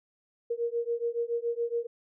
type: beating tone pair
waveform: sine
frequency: 466.2 / 473.3 Hz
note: A#4 / A#4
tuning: 0 / +26 cents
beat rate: 7.1 Hz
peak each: -31 dBFS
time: 0.5-1.87 s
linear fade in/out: 10 ms
effects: none